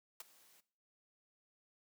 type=noise with ADSR envelope; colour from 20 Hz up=white; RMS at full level=-45 dBFS; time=0.2-0.61 s; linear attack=4 ms; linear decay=18 ms; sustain=-21 dB; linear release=14 ms; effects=noise-tail reverb RT60 0.5 s tail -18 dB re dry + high-pass 200 Hz 12 dB/octave